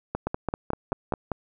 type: two click trains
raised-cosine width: 1 ms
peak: -12 / -13 dBFS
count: 5 / 7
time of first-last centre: 0.27-1.138 / 0.15-1.317 s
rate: 4.61 / 5.14 Hz
effects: none